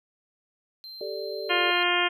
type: tone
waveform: triangle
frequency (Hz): 4131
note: C8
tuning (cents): -23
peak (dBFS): -38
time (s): 0.84-1.83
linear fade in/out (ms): 0
type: chord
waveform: sine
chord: G suspended second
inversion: none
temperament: equal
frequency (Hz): 392 / 440 / 587.3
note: G4 / A4 / D5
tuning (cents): 0 / 0 / 0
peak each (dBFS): -35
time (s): 1.01-1.71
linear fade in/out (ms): 2
type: harmonic tone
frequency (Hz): 352.9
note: F4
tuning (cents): +18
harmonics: 1 / 2 / 3 / 4 / 5 / 6 / 7 / 8 / 9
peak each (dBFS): -30 / -30 / -30 / -30 / -30 / -30 / -30 / -30 / -30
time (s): 1.49-2.09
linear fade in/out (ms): 20
effects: none